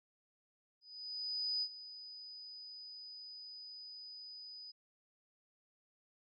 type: tone with ADSR envelope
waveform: sine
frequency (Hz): 4978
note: D#8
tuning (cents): 0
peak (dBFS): -33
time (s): 0.81-4.72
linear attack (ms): 810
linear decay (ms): 62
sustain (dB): -15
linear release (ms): 16
effects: none